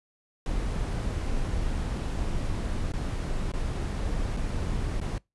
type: noise with dropouts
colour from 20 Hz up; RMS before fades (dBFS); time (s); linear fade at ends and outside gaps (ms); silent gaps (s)
brown; -29; 0.46-5.18; 1; 2.92-2.936 / 3.518-3.537 / 4.366-4.371 / 5.001-5.014
effects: noise-tail reverb RT60 0.2 s tail -24 dB re dry + resampled to 24000 Hz